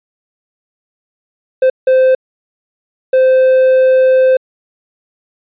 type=tone bursts at uneven times; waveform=triangle; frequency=519 Hz; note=C5; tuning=14 cents flat; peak=-4 dBFS; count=3; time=1.62-1.7 / 1.87-2.15 / 3.13-4.37 s; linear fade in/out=5 ms; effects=resampled to 8000 Hz